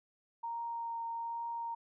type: tone with vibrato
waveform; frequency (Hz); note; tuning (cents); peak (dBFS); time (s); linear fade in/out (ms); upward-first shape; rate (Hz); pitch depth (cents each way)
sine; 928; A#5; -8; -36; 0.43-1.75; 10; triangle; 1.2; 11
effects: none